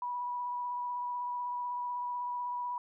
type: tone with vibrato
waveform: sine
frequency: 978 Hz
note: B5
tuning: 17 cents flat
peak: -33 dBFS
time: 0.02-2.78 s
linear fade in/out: 2 ms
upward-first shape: sine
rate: 16 Hz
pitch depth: 15 cents each way
effects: none